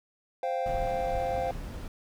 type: chord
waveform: triangle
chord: C suspended fourth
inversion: none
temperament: equal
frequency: 523.3 / 698.5 / 784 Hz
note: C5 / F5 / G5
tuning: 0 / 0 / 0 cents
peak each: -29 / -30 / -32 dBFS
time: 0.43-1.51 s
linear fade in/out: 2 ms
type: noise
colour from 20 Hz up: brown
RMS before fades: -37 dBFS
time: 0.66-1.88 s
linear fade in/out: 2 ms
effects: none